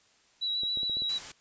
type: tone with vibrato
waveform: sine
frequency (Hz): 3903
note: B7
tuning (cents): -21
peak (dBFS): -28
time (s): 0.41-1.19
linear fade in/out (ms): 20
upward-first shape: sine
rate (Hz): 7.3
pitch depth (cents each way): 20
type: clicks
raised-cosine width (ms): 2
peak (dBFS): -32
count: 6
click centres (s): 0.634 / 0.773 / 0.832 / 0.897 / 0.97 / 1.021
type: noise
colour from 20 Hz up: white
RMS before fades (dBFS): -42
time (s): 1.09-1.32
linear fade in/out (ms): 5
effects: white hiss -64 dBFS RMS until 1.4 s + resampled to 16000 Hz